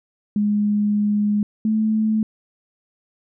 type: tone pair in turn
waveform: sine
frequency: 207.7 / 217.6 Hz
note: G#3 / A3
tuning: 0 / -19 cents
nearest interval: minor second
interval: 81 cents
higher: second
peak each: -16 dBFS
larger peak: neither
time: 0.36-1.43 / 1.65-2.23 s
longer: first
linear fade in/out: 2 ms
effects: none